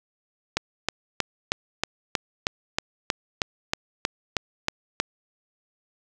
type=click train; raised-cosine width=0.2 ms; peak=-5 dBFS; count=15; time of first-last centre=0.57-5 s; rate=3.16 Hz; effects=none